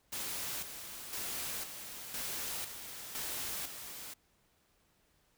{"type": "noise with tremolo", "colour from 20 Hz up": "white", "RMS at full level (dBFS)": -39, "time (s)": [0.12, 4.14], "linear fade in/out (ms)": 10, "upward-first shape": "square", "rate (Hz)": 0.99, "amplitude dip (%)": 55, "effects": ["pink hiss -72 dBFS RMS until 5.37 s"]}